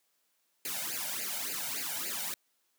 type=noise with flanger; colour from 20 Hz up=white; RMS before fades=-36 dBFS; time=0.65-2.34 s; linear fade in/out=2 ms; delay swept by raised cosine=0.42 to 1.38 ms; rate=3.5 Hz; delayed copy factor=+0.95; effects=white hiss -75 dBFS RMS until 2.78 s + high-pass 200 Hz 12 dB/octave